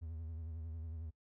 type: tone with vibrato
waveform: triangle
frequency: 80.9 Hz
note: E2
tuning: 32 cents flat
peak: -40 dBFS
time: 0.01-1.11 s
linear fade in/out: 20 ms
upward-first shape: sine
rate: 11 Hz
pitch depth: 71 cents each way
effects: noise-tail reverb RT60 0.1 s tail -21 dB re dry